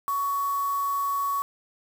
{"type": "tone with quantisation", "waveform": "sine", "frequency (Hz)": 1119, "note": "C#6", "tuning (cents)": 16, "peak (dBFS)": -24, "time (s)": [0.08, 1.42], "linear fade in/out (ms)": 0, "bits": 6, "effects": []}